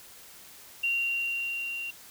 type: tone with level ramp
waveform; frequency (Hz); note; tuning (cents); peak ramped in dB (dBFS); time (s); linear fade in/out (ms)
sine; 2762; F7; -20; -24 to -33; 0.83-1.91; 10
effects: white hiss -50 dBFS RMS until 2.1 s